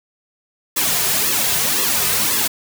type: noise with flanger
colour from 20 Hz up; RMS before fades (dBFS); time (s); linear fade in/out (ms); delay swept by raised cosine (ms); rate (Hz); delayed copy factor
white; -18; 0.76-2.48; 10; 1.3 to 3.7; 1.9; -1
effects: none